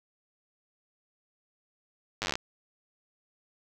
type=slowing click train; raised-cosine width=0.2 ms; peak=-13 dBFS; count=12; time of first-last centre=2.22-2.355 s; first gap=9 ms; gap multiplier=1.06; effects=none